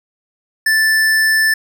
sine tone with hard clipping, 1760 Hz, A6, in tune, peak -12 dBFS, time 0.66-1.54 s, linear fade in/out 5 ms, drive 17 dB, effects none

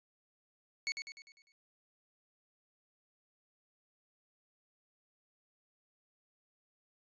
25% pulse tone with echo, 2217 Hz, C#7, in tune, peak -29 dBFS, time 0.87-0.92 s, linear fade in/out 0 ms, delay 100 ms, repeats 6, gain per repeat -6 dB, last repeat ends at 1.52 s, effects resampled to 22050 Hz

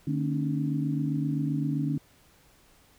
sine tone cluster, 150.1 / 227.2 / 274.7 / 302.4 Hz, D3 / A#3 / C#4 / D#4, +38 / -44 / -16 / -49 cents, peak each -28 / -36 / -30 / -35 dBFS, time 0.07-1.98 s, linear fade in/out 5 ms, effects pink hiss -60 dBFS RMS until 2.98 s

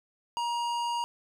sine tone with hard clipping, 947 Hz, A#5, 27 cents sharp, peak -30 dBFS, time 0.37-1.04 s, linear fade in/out 0 ms, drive 14 dB, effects none

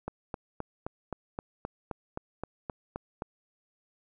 click train, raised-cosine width 1 ms, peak -20 dBFS, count 13, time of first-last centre 0.08-3.221 s, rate 3.82 Hz, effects none

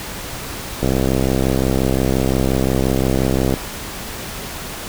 click train, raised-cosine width 2 ms, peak -4 dBFS, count 179, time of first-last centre 0.83-3.539 s, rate 65.7 Hz, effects pink hiss -29 dBFS RMS until 4.88 s

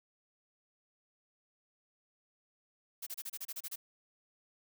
blue noise bursts, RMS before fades -41 dBFS, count 10, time 3.02-3.76 s, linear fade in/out 10 ms, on 47 ms, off 30 ms, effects none

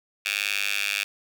10% pulse tone with high-pass filter, 101.3 Hz, G#2, 43 cents flat, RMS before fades -27 dBFS, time 0.25-1.04 s, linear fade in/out 10 ms, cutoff 2500 Hz, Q 3.1, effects none

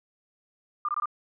sine tone bursts, 1200 Hz, D6, 37 cents sharp, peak -25 dBFS, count 4, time 0.85-1.057 s, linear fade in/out 2 ms, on 36 ms, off 21 ms, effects none

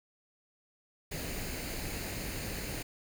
pink noise with comb filter, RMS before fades -38 dBFS, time 1.11-2.83 s, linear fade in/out 10 ms, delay 0.44 ms, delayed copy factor +0.5, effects none

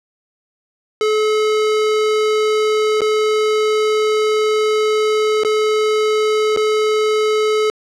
square tone with dropouts, 429.6 Hz, A4, 41 cents flat, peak -14 dBFS, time 1.01-7.7 s, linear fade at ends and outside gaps 1 ms, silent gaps 3.007-3.017 / 5.435-5.448 / 6.563-6.572 s, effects low-pass 6000 Hz 12 dB/octave

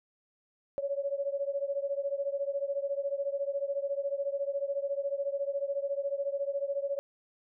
sine beating tone pair, 554.4 / 568.4 Hz, C#5 / C#5, 0 / +43 cents, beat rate 14 Hz, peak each -32 / -34 dBFS, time 0.78-6.99 s, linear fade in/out 0 ms, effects none

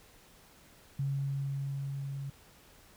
sine tone with level ramp, 138.3 Hz, C#3, 4 cents flat, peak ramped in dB -29 to -36 dBFS, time 0.99-2.3 s, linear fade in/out 5 ms, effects pink hiss -59 dBFS RMS until 2.96 s

